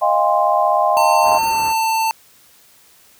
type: chord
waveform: sine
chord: F minor seventh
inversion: third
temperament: equal with one note detuned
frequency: 622.3 / 698.5 / 809.3 / 1046.5 Hz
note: Eb5 / F5 / Ab5 / C6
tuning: 0 / 0 / -45 / 0 cents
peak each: -18 dBFS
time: 0.01-1.39 s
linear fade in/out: 20 ms
type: tone with pitch glide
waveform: square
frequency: 901 to 891.7 Hz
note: A5 to A5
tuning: +41 to +23 cents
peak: -16 dBFS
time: 0.97-2.11 s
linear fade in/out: 0 ms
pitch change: -18 cents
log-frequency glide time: 1.47-1.59 s
type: low-pass noise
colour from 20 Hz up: white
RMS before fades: -33 dBFS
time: 1.22-1.75 s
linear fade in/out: 50 ms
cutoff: 1300 Hz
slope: 24 dB/octave
effects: white hiss -50 dBFS RMS until 3.19 s